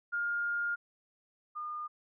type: tone pair in turn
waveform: sine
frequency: 1413 / 1214.8 Hz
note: F6 / D#6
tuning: +20 / -42 cents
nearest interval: minor third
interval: 262 cents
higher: first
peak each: -30 / -36 dBFS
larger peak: first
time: 0.12-0.76 / 1.55-1.88 s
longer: first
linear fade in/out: 20 ms
effects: none